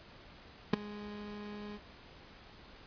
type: tone with ADSR envelope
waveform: 30% pulse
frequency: 207.6 Hz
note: G#3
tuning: in tune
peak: -18 dBFS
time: 0.73-1.79 s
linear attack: 6 ms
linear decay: 10 ms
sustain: -22 dB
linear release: 39 ms
effects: pink hiss -55 dBFS RMS until 2.86 s + resampled to 11025 Hz